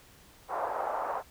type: band-pass noise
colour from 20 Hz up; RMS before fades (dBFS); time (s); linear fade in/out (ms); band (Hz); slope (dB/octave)
pink; -33; 0.48-1.23; 50; 590 to 1100; 24
effects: pink hiss -57 dBFS RMS until 1.3 s